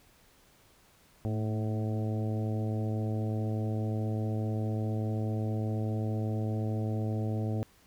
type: harmonic tone with a mistuned harmonic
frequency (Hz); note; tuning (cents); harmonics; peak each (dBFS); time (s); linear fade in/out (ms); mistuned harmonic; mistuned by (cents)
108.2; A2; -29; 1 / 2 / 3 / 4 / 5 / 6 / 7; -30 / -36 / -40 / -42 / -44 / -46 / -47; 1.25-7.63; 0; 2; +38
effects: pink hiss -62 dBFS RMS until 7.86 s